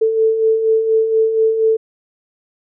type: beating tone pair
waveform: sine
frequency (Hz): 440 / 444.2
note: A4 / A4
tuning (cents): 0 / +16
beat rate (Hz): 4.2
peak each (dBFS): -21 / -12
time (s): 0.01-1.77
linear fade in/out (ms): 10
effects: none